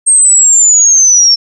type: linear sweep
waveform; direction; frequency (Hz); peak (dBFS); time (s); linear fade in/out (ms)
sine; down; 8510 to 5400; -3; 0.06-1.36; 20
effects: none